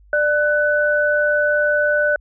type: tone pair together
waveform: sine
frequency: 593 / 1495.7 Hz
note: D5 / F#6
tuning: +17 / +18 cents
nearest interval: octave + major third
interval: 1601 cents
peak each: -17 dBFS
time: 0.13-2.16 s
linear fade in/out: 2 ms
effects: added 50 Hz sine -46 dBFS peak until 2.2 s